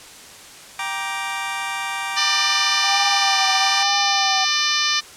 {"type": "chord", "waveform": "20% pulse", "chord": "G minor", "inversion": "none", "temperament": "just", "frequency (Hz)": [784, 940.8, 1176], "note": ["G5", "Bb5", "D6"], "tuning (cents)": [0, 16, 2], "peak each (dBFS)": -24, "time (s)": [0.79, 3.83], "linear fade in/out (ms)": 2}
{"type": "harmonic tone", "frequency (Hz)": 597, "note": "D5", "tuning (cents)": 28, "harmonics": [2, 3, 4, 5, 6, 7, 8, 9, 10], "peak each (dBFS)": [-26, -26, -26, -26, -26, -26, -26, -26, -26], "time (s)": [2.16, 5.01], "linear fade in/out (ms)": 20}
{"type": "tone with vibrato", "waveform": "triangle", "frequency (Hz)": 784, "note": "G5", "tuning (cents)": 0, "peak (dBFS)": -20, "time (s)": [2.83, 4.45], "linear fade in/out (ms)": 10, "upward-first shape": "triangle", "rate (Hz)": 1.1, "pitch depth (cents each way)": 42}
{"effects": ["white hiss -41 dBFS RMS until 5.16 s", "low-pass 9000 Hz 12 dB/octave"]}